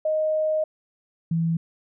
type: tone pair in turn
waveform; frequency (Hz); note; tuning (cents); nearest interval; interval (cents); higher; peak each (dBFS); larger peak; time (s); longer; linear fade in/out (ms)
sine; 622.3 / 165.25; D#5 / E3; 0 / +5; octave + major seventh; 2295; first; -20; neither; 0.05-0.64 / 1.31-1.57; first; 5
effects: none